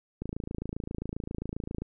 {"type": "click train", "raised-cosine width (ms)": 3, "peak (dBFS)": -21, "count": 45, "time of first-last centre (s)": [0.22, 1.82], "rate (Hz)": 27.5, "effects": []}